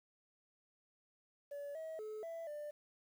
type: tone with pitch steps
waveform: sine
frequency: 572 / 640 / 430.3 / 663 / 593 Hz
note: D5 / D#5 / A4 / E5 / D5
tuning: -46 / +49 / -39 / +10 / +17 cents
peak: -40 dBFS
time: 1.51-2.71 s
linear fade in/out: 10 ms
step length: 240 ms
effects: tanh soft clip ceiling -42 dBFS + 11-bit